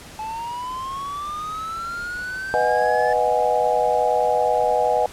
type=linear sweep; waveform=triangle; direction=up; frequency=859 to 1748 Hz; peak=-25 dBFS; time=0.19-3.13 s; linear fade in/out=2 ms
type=chord; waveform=sine; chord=G# minor seventh; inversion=first; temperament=equal; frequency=493.9 / 622.3 / 740 / 830.6 Hz; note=B4 / D#5 / F#5 / G#5; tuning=0 / 0 / 0 / 0 cents; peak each=-22 dBFS; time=2.54-5.06 s; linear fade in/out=0 ms
effects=pink hiss -41 dBFS RMS until 5.12 s + low-pass 11000 Hz 12 dB/octave